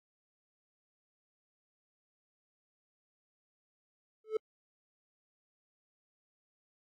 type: tone with exponential growth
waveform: triangle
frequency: 435.6 Hz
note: A4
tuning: 17 cents flat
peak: -23 dBFS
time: 4.24-4.37 s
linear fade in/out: 5 ms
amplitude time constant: 27 ms
effects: AAC 48 kbps